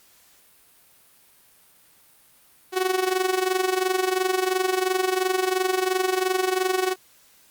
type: tone with amplitude modulation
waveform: sawtooth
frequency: 372.5 Hz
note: F#4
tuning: 12 cents sharp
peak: -14 dBFS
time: 2.72-6.96 s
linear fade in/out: 50 ms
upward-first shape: sine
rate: 22.9 Hz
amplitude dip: 75%
effects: white hiss -56 dBFS RMS until 7.5 s + Opus 48 kbps